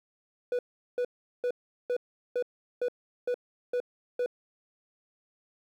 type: tone bursts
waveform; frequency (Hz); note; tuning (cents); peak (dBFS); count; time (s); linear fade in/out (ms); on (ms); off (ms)
triangle; 491.6; B4; -8; -24; 9; 0.52-4.261; 2; 69; 390
effects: 11-bit